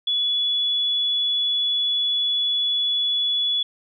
sine tone, 3412 Hz, G#7, 46 cents sharp, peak -19 dBFS, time 0.07-3.63 s, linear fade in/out 5 ms, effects none

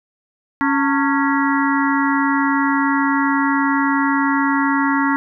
harmonic tone with a mistuned harmonic, 277.2 Hz, C#4, in tune, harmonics 1 / 3 / 4 / 5 / 6 / 7, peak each -17 / -22 / -23 / -24 / -25 / -25 dBFS, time 0.61-5.16 s, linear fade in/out 0 ms, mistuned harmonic 3, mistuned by +140 cents, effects none

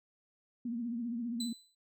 sine tone with vibrato, 235.9 Hz, A#3, 21 cents sharp, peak -34 dBFS, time 0.65-1.53 s, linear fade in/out 5 ms, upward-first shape triangle, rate 15 Hz, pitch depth 96 cents each way
30% pulse tone with exponential decay, 4007 Hz, B7, 24 cents sharp, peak -32 dBFS, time 1.4-1.75 s, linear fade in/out 5 ms, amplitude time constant 74 ms
effects none

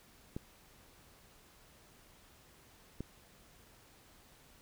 clicks, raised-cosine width 3 ms, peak -26 dBFS, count 2, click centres 0.365 / 3.006 s, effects pink hiss -62 dBFS RMS until 4.61 s

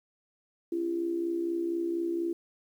sine tone with amplitude modulation, 339 Hz, E4, 49 cents sharp, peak -25 dBFS, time 0.72-2.33 s, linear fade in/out 5 ms, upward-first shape sine, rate 64.2 Hz, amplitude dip 60%, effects 10-bit

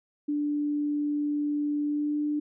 sine tone with pitch glide, 293.7 to 296.9 Hz, D4 to D4, 0 to +19 cents, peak -25 dBFS, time 0.28-2.4 s, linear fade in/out 10 ms, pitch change +19 cents, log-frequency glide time 1.83-2.19 s, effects none

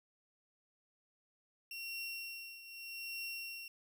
30% pulse tone with tremolo, 2734 Hz, F7, 37 cents flat, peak -37 dBFS, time 1.71-3.68 s, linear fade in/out 2 ms, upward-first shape triangle, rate 0.82 Hz, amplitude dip 75%, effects none

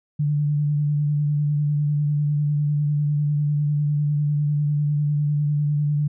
sine tone with vibrato, 147.3 Hz, D3, 6 cents sharp, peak -18 dBFS, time 0.19-6.08 s, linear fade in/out 10 ms, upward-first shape sine, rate 10 Hz, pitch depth 22 cents each way, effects none

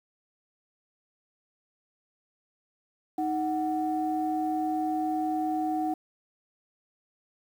sine tone pair together, 312.2 / 742.5 Hz, D#4 / F#5, +6 / +6 cents, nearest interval octave + minor third, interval 1500 cents, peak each -28 dBFS, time 3.18-5.94 s, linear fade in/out 5 ms, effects tanh soft clip ceiling -18 dBFS + 9-bit

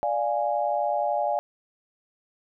sine chord, D diminished, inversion none, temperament equal, 587.3 / 698.5 / 830.6 Hz, D5 / F5 / Ab5, 0 / 0 / 0 cents, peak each -27 dBFS, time 0.03-1.39 s, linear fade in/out 0 ms, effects none

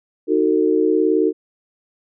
sine chord, D# diminished, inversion none, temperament equal with one note detuned, 311.1 / 370 / 449.2 Hz, D#4 / F#4 / A4, 0 / 0 / +36 cents, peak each -18 dBFS, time 0.27-1.33 s, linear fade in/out 50 ms, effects none

